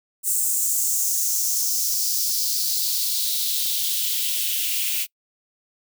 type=noise with high-pass filter sweep; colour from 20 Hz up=blue; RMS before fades=-23 dBFS; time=0.23-5.07 s; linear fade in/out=50 ms; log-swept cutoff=8100 to 2600 Hz; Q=3.2; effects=noise-tail reverb RT60 0.1 s tail -25 dB re dry